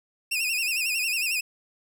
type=tone with vibrato; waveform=sawtooth; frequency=2600 Hz; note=E7; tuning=24 cents flat; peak=-21 dBFS; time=0.31-1.41 s; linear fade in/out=10 ms; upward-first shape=sine; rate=11 Hz; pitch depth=110 cents each way; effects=none